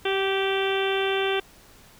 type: harmonic tone with a mistuned harmonic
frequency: 389.1 Hz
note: G4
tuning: 13 cents flat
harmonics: 1 / 2 / 3 / 4 / 5 / 6 / 7 / 8 / 9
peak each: -24 / -31 / -35 / -32 / -37 / -35 / -33 / -34 / -35 dBFS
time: 0.05-1.4 s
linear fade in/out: 5 ms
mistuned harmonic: 2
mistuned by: -18 cents
effects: pink hiss -52 dBFS RMS until 1.99 s